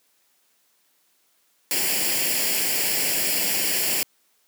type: noise with comb filter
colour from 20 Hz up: white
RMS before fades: -23 dBFS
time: 1.71-4.03 s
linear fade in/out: 0 ms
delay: 0.4 ms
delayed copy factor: +0.7
effects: white hiss -65 dBFS RMS until 4.47 s + high-pass 200 Hz 12 dB/octave